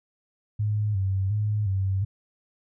sine tone with vibrato, 100.7 Hz, G2, 47 cents sharp, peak -22 dBFS, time 0.59-2.05 s, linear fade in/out 10 ms, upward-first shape square, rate 1.4 Hz, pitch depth 79 cents each way, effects none

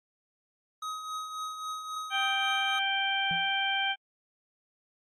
square tone with tremolo, 1263 Hz, D#6, 26 cents sharp, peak -33 dBFS, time 0.82-2.79 s, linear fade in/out 5 ms, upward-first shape triangle, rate 3.7 Hz, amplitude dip 55%
harmonic tone, 784 Hz, G5, in tune, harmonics 1 / 2 / 3 / 4, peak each -32 / -32 / -33 / -31 dBFS, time 2.1-3.96 s, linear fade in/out 50 ms
triangle tone with exponential decay, 168.9 Hz, E3, 42 cents sharp, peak -32 dBFS, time 3.31-3.54 s, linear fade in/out 0 ms, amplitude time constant 50 ms
effects low-pass 8000 Hz 12 dB/octave + AAC 48 kbps

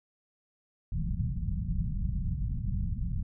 pink low-pass noise, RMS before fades -31 dBFS, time 0.92-3.23 s, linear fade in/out 5 ms, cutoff 190 Hz, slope 48 dB/octave, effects none

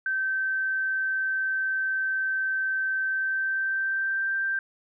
sine tone with pitch glide, 1548 to 1572.3 Hz, G6 to G6, -22 to +5 cents, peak -24 dBFS, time 0.06-4.59 s, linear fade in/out 2 ms, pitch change +27 cents, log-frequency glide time 3.06-4.35 s, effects none

